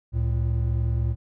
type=tone pair together; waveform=triangle; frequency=69.59 / 112.7 Hz; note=C#2 / A2; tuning=+7 / +42 cents; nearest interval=minor sixth; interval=835 cents; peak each=-22 dBFS; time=0.12-1.16 s; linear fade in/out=50 ms; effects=none